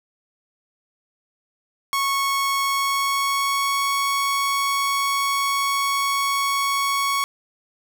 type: tone with pitch glide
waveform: sawtooth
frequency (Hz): 1103 to 1111.3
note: C#6 to C#6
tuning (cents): -9 to +4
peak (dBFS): -16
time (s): 1.93-7.24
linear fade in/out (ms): 0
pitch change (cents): +13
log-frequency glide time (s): 2.64-3.84
effects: none